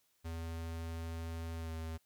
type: tone with pitch glide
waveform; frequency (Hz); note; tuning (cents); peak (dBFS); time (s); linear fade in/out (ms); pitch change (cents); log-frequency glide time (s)
square; 82.41 to 80.9; E2 to E2; 0 to -32; -40; 0.24-1.98; 20; -32; 1.56-1.73
effects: white hiss -75 dBFS RMS until 2.05 s